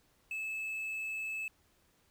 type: tone with quantisation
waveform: triangle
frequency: 2608 Hz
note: E7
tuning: 19 cents flat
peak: -34 dBFS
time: 0.31-1.48 s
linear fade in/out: 2 ms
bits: 10
effects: pink hiss -70 dBFS RMS until 2.1 s